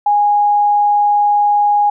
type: tone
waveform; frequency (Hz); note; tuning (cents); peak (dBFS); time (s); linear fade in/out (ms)
sine; 825; G#5; -12; -9; 0.06-1.9; 5
effects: none